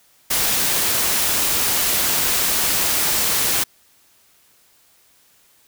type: noise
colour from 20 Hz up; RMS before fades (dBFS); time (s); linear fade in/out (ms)
white; -19; 0.3-3.64; 10
effects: white hiss -56 dBFS RMS until 5.67 s